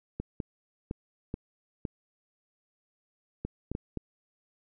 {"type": "clicks", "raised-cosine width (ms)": 3, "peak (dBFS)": -20, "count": 9, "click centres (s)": [0.2, 0.402, 0.911, 1.341, 1.852, 3.45, 3.716, 3.751, 3.973], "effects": []}